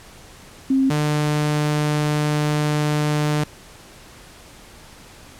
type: tone pair in turn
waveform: sine / sawtooth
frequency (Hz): 266.9 / 149.79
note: C4 / D3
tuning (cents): +35 / +35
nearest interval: minor seventh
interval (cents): 1000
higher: first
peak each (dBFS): -14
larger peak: neither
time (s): 0.7-0.9 / 0.9-3.44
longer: second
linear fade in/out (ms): 5
effects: pink hiss -44 dBFS RMS until 5.39 s + low-pass 11000 Hz 12 dB/octave